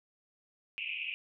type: band-pass noise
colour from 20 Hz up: pink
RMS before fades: -38 dBFS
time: 0.78-1.14 s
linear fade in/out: 0 ms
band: 2400 to 2800 Hz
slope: 96 dB/octave
effects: none